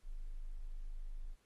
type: tone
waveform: sine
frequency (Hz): 25.96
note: G#0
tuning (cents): 0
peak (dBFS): -40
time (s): 0.03-1.36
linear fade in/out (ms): 50
effects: pink hiss -75 dBFS RMS until 1.45 s + AAC 32 kbps